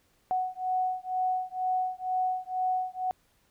sine beating tone pair, 740 / 742.1 Hz, F#5 / F#5, 0 / +5 cents, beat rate 2.1 Hz, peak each -30 dBFS, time 0.31-3.11 s, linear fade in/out 0 ms, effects pink hiss -68 dBFS RMS until 3.5 s

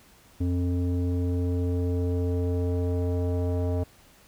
square tone with low-pass filter sweep, 88.5 Hz, F2, 23 cents sharp, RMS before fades -26 dBFS, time 0.4-3.84 s, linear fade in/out 10 ms, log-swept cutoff 320 to 590 Hz, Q 2.4, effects pink hiss -56 dBFS RMS until 4.27 s

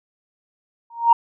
sine tone with exponential growth, 932.3 Hz, A#5, in tune, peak -5 dBFS, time 0.9-1.13 s, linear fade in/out 5 ms, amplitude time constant 49 ms, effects tanh soft clip ceiling -1 dBFS

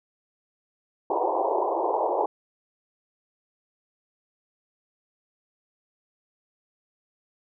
white band-pass noise, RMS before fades -25 dBFS, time 1.1-2.26 s, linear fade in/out 2 ms, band 330 to 1000 Hz, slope 96 dB/octave, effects none

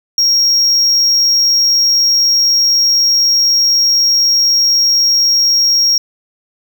triangle tone, 5588 Hz, F8, in tune, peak -7 dBFS, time 0.18-5.98 s, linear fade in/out 2 ms, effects none

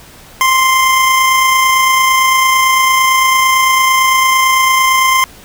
25% pulse tone with amplitude modulation, 1046.5 Hz, C6, in tune, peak -3 dBFS, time 0.41-5.24 s, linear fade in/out 0 ms, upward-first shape sine, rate 28.9 Hz, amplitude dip 25%, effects pink hiss -38 dBFS RMS until 5.44 s

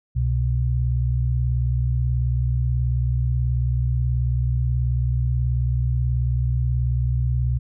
sine tone pair together, 65.71 / 124.2 Hz, C2 / B2, +8 / +10 cents, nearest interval major seventh, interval 1102 cents, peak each -21 dBFS, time 0.15-7.59 s, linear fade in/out 20 ms, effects none

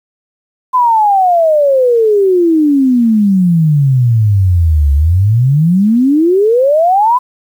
sine exponential two-way sweep, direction down then up, 1029 to 69 to 1029 Hz, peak -6 dBFS, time 0.73-7.19 s, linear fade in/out 20 ms, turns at 4.93 s, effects 7-bit

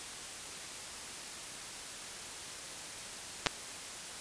clicks, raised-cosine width 0.2 ms, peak -9 dBFS, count 2, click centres 3.462 / 3.469 s, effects white hiss -44 dBFS RMS until 4.2 s + resampled to 22050 Hz

